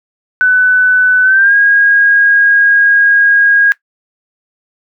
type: tone with pitch glide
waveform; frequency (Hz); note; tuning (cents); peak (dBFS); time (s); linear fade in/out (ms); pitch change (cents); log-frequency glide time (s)
sine; 1500 to 1635.8; F#6 to G#6; +23 to -27; -5; 0.41-3.72; 0; +150; 1.22-1.55
effects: noise-tail reverb RT60 0.1 s tail -18 dB re dry